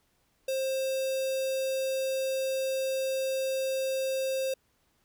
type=tone with notch filter; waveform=square; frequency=530 Hz; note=C5; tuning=22 cents sharp; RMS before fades=-30 dBFS; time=0.48-4.54 s; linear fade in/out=5 ms; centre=1500 Hz; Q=1.7; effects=pink hiss -71 dBFS RMS until 5.04 s